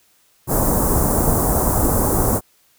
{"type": "band-stop noise", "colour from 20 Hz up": "pink", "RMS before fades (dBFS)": -17, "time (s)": [0.47, 2.41], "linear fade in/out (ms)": 50, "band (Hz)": [1100, 8200], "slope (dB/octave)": 24, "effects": ["white hiss -58 dBFS RMS until 2.78 s"]}